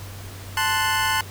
25% pulse chord, F# diminished, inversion first, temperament equal, 880 / 1046.5 / 1480 Hz, A5 / C6 / F#6, 0 / 0 / 0 cents, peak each -20 / -21 / -21 dBFS, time 0.57-1.21 s, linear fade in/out 2 ms, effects added 96 Hz sine -36 dBFS peak until 1.3 s + pink hiss -41 dBFS RMS until 1.3 s

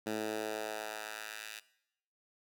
10% pulse tone with high-pass filter sweep, 108.1 Hz, A2, 30 cents flat, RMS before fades -40 dBFS, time 0.06-1.6 s, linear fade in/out 10 ms, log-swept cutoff 230 to 2400 Hz, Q 1.1, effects noise-tail reverb RT60 0.8 s tail -19 dB re dry

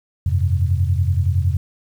sine chord, F suspended second, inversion none, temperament equal, 87.31 / 98 / 130.81 Hz, F2 / G2 / C3, 0 / 0 / 0 cents, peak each -17 / -20 / -23 dBFS, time 0.26-1.57 s, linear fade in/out 5 ms, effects 8-bit

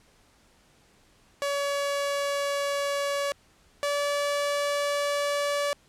sawtooth tone pair in turn, 566 / 575.2 Hz, C#5 / D5, +36 / -36 cents, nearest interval unison, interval 28 cents, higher second, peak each -22 / -21 dBFS, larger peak second, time 1.42-3.32 / 3.83-5.73 s, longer neither, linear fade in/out 0 ms, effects pink hiss -61 dBFS RMS until 5.88 s + low-pass 10000 Hz 12 dB/octave

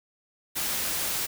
white noise, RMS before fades -29 dBFS, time 0.55-1.27 s, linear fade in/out 20 ms, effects none

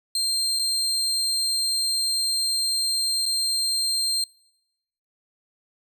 30% pulse tone with dropouts, 4177 Hz, C8, 4 cents flat, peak -19 dBFS, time 0.15-4.24 s, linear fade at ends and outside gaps 2 ms, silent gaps 0.59-0.594 / 3.256-3.261 s, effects noise-tail reverb RT60 0.9 s tail -25 dB re dry

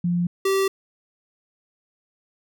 sine / square tone pair in turn, 174.61 / 387.9 Hz, F3 / G4, 0 / -18 cents, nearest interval octave + major second, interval 1382 cents, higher second, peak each -19 dBFS, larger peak neither, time 0.04-0.27 / 0.45-0.68 s, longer neither, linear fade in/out 5 ms, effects none

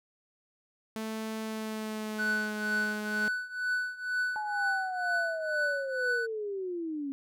sawtooth tone with pitch glide, 220 to 211.3 Hz, A3 to G#3, 0 to +30 cents, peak -30 dBFS, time 0.96-3.28 s, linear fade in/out 0 ms, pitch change -70 cents, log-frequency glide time 1.42-2.68 s
triangle tone with tremolo, 1491 Hz, F#6, 13 cents sharp, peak -24 dBFS, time 2.18-6.27 s, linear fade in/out 20 ms, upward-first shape triangle, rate 2.1 Hz, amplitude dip 90%
sine linear sweep, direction down, 861 to 270 Hz, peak -32 dBFS, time 4.36-7.12 s, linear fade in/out 0 ms
effects none

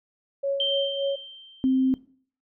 sine tone with tremolo, 554.4 Hz, C#5, in tune, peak -22 dBFS, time 0.43-1.16 s, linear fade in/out 10 ms, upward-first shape sine, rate 3.5 Hz, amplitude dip 60%
sine tone with exponential decay, 3136 Hz, G7, in tune, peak -21 dBFS, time 0.6-1.98 s, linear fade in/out 2 ms, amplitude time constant 300 ms
sine tone, 261.6 Hz, C4, in tune, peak -18 dBFS, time 1.64-1.94 s, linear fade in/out 0 ms
effects noise-tail reverb RT60 0.5 s tail -20 dB re dry

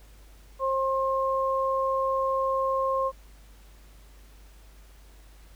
sine tone pair together, 533 / 1066 Hz, C5 / C6, +32 / +32 cents, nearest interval octave, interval 1200 cents, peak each -26 dBFS, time 0.59-3.12 s, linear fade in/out 50 ms, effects added 50 Hz sine -49 dBFS peak until 5.55 s + pink hiss -58 dBFS RMS until 5.55 s

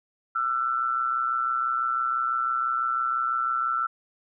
sine tone with amplitude modulation, 1341 Hz, E6, 29 cents sharp, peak -20 dBFS, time 0.35-3.87 s, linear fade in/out 10 ms, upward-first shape sine, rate 126 Hz, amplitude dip 65%, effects none

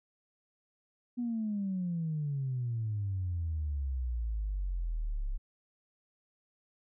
sine exponential sweep, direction down, 246.9 to 32.7 Hz, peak -30 dBFS, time 1.17-5.38 s, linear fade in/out 20 ms, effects tanh soft clip ceiling -26 dBFS

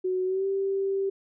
sine tone with pitch glide, 370 to 390.4 Hz, F#4 to G4, 0 to -7 cents, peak -24 dBFS, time 0.04-1.1 s, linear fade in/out 10 ms, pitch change +93 cents, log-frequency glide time 0.25-0.46 s, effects none

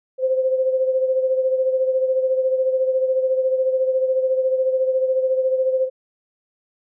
sine beating tone pair, 519 / 533 Hz, C5 / C5, -14 / +32 cents, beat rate 14 Hz, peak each -17 / -25 dBFS, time 0.18-5.9 s, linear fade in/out 50 ms, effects none

